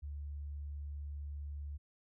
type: tone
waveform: sine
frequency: 72.4 Hz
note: D2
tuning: 24 cents flat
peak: -40 dBFS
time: 0.02-1.78 s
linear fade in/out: 20 ms
effects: none